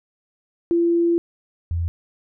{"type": "tone pair in turn", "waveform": "sine", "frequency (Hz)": [340.4, 84.68], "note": ["F4", "E2"], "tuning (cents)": [-44, 47], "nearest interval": "2 octaves", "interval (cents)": 2409, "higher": "first", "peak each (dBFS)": [-15, -20], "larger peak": "first", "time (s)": [[0.71, 1.18], [1.71, 1.88]], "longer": "first", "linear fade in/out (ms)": 0, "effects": []}